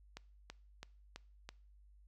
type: click train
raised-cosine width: 0.2 ms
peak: -29 dBFS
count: 5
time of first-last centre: 0.17-1.49 s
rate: 3.03 Hz
effects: noise-tail reverb RT60 0.5 s tail -23 dB re dry + added 50 Hz sine -60 dBFS peak until 2.07 s